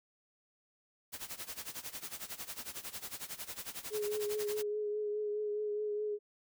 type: noise with tremolo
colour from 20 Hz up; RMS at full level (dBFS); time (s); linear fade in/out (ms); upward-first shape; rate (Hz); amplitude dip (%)
white; -41; 1.12-4.63; 20; sine; 11; 85
type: tone with vibrato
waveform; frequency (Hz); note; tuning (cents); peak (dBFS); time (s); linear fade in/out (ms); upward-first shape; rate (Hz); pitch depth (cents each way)
sine; 420; G#4; +19; -33; 3.9-6.19; 50; triangle; 4.8; 27
effects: none